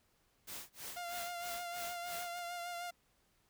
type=noise with tremolo; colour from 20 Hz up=white; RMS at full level=-45 dBFS; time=0.47-2.4 s; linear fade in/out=10 ms; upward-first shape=sine; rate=3.1 Hz; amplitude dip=100%
type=tone with vibrato; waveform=sawtooth; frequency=698.5 Hz; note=F5; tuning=in tune; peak=-37 dBFS; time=0.96-2.91 s; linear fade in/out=10 ms; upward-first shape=sine; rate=6.5 Hz; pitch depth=27 cents each way
effects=pink hiss -74 dBFS RMS until 3.49 s